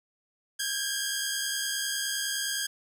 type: tone pair together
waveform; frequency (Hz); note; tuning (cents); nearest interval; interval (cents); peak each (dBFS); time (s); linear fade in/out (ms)
10% pulse; 1589 / 1658.7; G6 / G#6; +23 / -3; minor second; 74; -23; 0.59-2.67; 10
effects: none